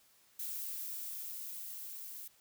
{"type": "noise with level ramp", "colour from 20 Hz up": "violet", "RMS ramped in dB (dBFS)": [-40, -47], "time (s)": [0.39, 2.28], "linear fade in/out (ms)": 5, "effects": ["white hiss -67 dBFS RMS until 2.4 s"]}